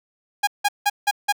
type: tone bursts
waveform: sawtooth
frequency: 818 Hz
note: G#5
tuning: 26 cents flat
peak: -12 dBFS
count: 5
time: 0.43-1.325 s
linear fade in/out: 10 ms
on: 43 ms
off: 170 ms
effects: none